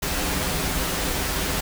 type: noise with comb filter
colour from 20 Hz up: pink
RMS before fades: -25 dBFS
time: 0.02-1.61 s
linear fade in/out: 10 ms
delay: 8.8 ms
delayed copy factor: -0.6
effects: none